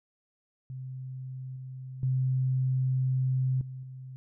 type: tone with level steps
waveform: sine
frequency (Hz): 130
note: C3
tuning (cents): -11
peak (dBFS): -36 / -38 / -24 / -37 / -40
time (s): 0.7-4.16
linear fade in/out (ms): 0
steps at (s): 1.56 / 2.03 / 3.61 / 3.83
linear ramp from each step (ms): 2
effects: none